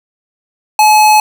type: tone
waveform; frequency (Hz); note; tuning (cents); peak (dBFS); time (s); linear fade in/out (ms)
square; 854; G#5; +48; -5; 0.79-1.2; 2
effects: none